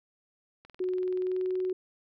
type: click train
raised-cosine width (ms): 0.3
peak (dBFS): -35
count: 23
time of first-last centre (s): 0.65-1.698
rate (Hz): 21
type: tone with pitch glide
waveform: sine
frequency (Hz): 367.7 to 370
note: F#4 to F#4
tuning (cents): -11 to 0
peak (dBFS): -27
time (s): 0.8-1.73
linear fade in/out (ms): 5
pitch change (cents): +11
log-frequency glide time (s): 1.19-1.36
effects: none